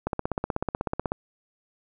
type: click train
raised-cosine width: 1 ms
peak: -12 dBFS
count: 18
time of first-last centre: 0.07-1.119 s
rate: 16.2 Hz
effects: none